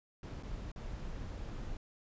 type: noise with dropouts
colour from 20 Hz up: brown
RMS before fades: -42 dBFS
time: 0.23-1.77 s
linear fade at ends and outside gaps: 2 ms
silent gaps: 0.427-0.432 / 0.717-0.76 s
effects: resampled to 16000 Hz